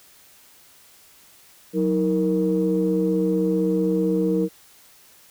sine tone cluster, 184.3 / 317.7 / 466.7 Hz, F#3 / D#4 / A#4, -7 / +36 / +2 cents, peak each -22 dBFS, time 1.73-4.49 s, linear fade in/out 50 ms, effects tanh soft clip ceiling -10 dBFS + white hiss -52 dBFS RMS until 5.3 s

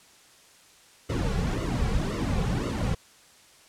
brown noise with flanger, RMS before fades -27 dBFS, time 1.09-2.95 s, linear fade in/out 10 ms, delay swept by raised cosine 1.2 to 3.3 ms, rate 1.9 Hz, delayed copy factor -0.9, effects white hiss -55 dBFS RMS until 3.68 s + low-pass 9000 Hz 12 dB/octave

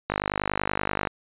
click train, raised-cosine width 0.5 ms, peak -9 dBFS, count 50, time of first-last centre 0.1-1.072 s, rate 50.4 Hz, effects resampled to 8000 Hz

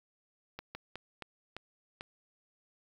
slowing click train, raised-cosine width 0.3 ms, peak -25 dBFS, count 6, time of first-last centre 0.59-2.009 s, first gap 160 ms, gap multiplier 1.29, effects 9-bit

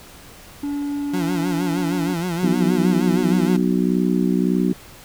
triangle tone, 286.7 Hz, D4, 42 cents flat, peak -20 dBFS, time 0.63-2.14 s, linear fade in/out 5 ms
30% pulse tone with vibrato, 174.2 Hz, F3, 4 cents flat, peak -19 dBFS, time 1.13-3.57 s, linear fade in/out 10 ms, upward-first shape sine, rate 6.4 Hz, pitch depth 95 cents each way
harmonic tone, 61.74 Hz, B1, in tune, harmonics 3 / 4 / 5 / 6, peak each -19 / -21 / -23 / -25 dBFS, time 2.43-4.73 s, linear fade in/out 5 ms
effects pink hiss -43 dBFS RMS until 5.04 s

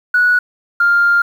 sine tone pair in turn, 1468 / 1400 Hz, F#6 / F6, -14 / +4 cents, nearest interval minor second, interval 82 cents, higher first, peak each -8 dBFS, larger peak neither, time 0.14-0.39 / 0.8-1.22 s, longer second, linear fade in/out 5 ms, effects tanh soft clip ceiling -4 dBFS + 7-bit

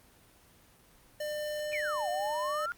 square tone, 600 Hz, D5, 37 cents sharp, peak -34 dBFS, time 1.2-2.66 s, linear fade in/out 5 ms
sine exponential two-way sweep, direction down then up, 2444 to 690 to 1439 Hz, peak -32 dBFS, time 1.73-2.72 s, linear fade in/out 0 ms, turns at 2.09 s
effects pink hiss -60 dBFS RMS until 2.77 s + Opus 24 kbps

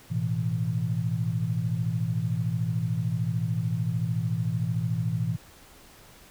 sine chord, A suspended second, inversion none, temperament equal, 110 / 123.47 / 164.81 Hz, A2 / B2 / E3, 0 / 0 / 0 cents, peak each -29 dBFS, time 0.1-5.37 s, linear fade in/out 20 ms, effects pink hiss -52 dBFS RMS until 6.3 s

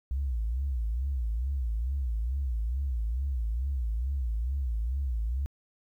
sine tone with vibrato, 61.5 Hz, B1, 7 cents flat, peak -26 dBFS, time 0.11-5.46 s, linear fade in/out 0 ms, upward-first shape sine, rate 2.3 Hz, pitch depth 220 cents each way, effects tanh soft clip ceiling -23 dBFS + 11-bit

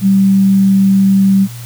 sine tone, 194.4 Hz, G3, 14 cents flat, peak -6 dBFS, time 0.01-1.48 s, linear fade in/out 50 ms, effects added 119 Hz sine -26 dBFS peak until 1.65 s + white hiss -35 dBFS RMS until 1.65 s

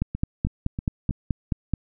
two click trains, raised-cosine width 5 ms, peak -10 / -16 dBFS, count 9 / 4, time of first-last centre 0.02-1.737 / 0.15-1.108 s, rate 4.66 / 3.13 Hz, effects none

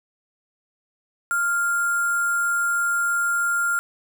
sine tone with sample-and-hold, 1396.9 Hz, F6, in tune, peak -19 dBFS, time 1.31-3.79 s, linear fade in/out 0 ms, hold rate 8820 Hz, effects none

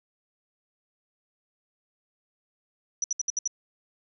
sine tone bursts, 5900 Hz, F#8, 6 cents flat, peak -24 dBFS, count 6, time 3.02-3.476 s, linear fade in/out 2 ms, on 21 ms, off 66 ms, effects none

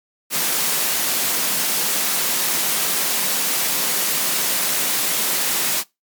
white high-pass noise, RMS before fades -20 dBFS, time 0.3-5.84 s, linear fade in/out 50 ms, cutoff 140 Hz, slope 96 dB/octave, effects noise-tail reverb RT60 0.2 s tail -22 dB re dry + MP3 96 kbps

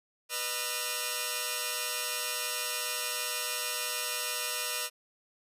5% pulse tone cluster, 490.9 / 612 / 1330 / 2790 Hz, B4 / D#5 / E6 / F7, -10 / -29 / +15 / -2 cents, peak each -26 dBFS, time 0.29-4.9 s, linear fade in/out 50 ms, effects resampled to 32000 Hz

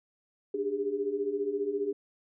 sine tone cluster, 293.5 / 393.6 / 408.4 Hz, D4 / G4 / G#4, -1 / +7 / -29 cents, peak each -38 / -34 / -30 dBFS, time 0.54-1.93 s, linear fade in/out 5 ms, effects none

